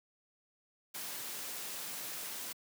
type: noise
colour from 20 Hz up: white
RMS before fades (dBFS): -42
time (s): 0.94-2.53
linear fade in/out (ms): 10
effects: high-pass 150 Hz 12 dB/octave